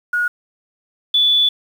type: tone pair in turn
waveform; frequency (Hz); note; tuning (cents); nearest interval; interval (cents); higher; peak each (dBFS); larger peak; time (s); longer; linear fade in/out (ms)
sine; 1448 / 3460; F#6 / A7; -38 / -30; octave + minor third; 1508; second; -15 / -11; second; 0.13-0.28 / 1.14-1.49; second; 5
effects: 7-bit